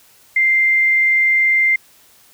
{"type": "tone", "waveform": "sine", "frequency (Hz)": 2093, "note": "C7", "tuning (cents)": 0, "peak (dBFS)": -11, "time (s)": [0.36, 1.76], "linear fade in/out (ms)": 5, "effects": ["white hiss -50 dBFS RMS until 2.33 s"]}